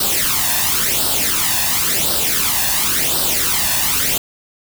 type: noise with flanger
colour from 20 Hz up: white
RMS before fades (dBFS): -17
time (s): 0-4.18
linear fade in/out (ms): 5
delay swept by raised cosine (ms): 0.22 to 1.15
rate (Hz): 0.94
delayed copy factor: +0.65
effects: none